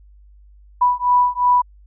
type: beating tone pair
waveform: sine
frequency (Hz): 984 / 986.8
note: B5 / B5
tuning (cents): -7 / -2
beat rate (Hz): 2.8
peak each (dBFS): -16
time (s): 0.81-1.62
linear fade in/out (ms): 10
effects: added 50 Hz sine -44 dBFS peak until 1.86 s